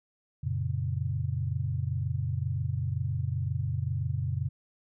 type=chord; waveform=sine; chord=F# major; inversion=none; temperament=equal with one note detuned; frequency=90.96 / 116.54 / 138.59 Hz; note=F#2 / A#2 / C#3; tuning=-29 / 0 / 0 cents; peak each=-32 dBFS; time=0.43-4.49 s; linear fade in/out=10 ms; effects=none